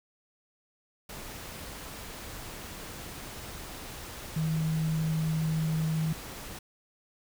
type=tone in noise; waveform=sine; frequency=158.8 Hz; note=D#3; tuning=36 cents sharp; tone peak=-26 dBFS; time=4.36-6.13 s; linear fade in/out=5 ms; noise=pink; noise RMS=-42 dBFS; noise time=1.09-6.59 s; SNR=+13 dB; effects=none

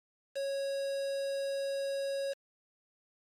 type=tone with quantisation; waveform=triangle; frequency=551 Hz; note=C#5; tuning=11 cents flat; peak=-30 dBFS; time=0.35-2.34 s; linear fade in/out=20 ms; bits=7; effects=low-pass 9000 Hz 12 dB/octave + MP3 96 kbps

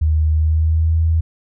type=tone with pitch glide; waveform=sine; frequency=77.78 to 81.18 Hz; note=D#2 to E2; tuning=0 to -26 cents; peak=-12 dBFS; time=0.01-1.21 s; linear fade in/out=10 ms; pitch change=+74 cents; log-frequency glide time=0.32-0.99 s; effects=none

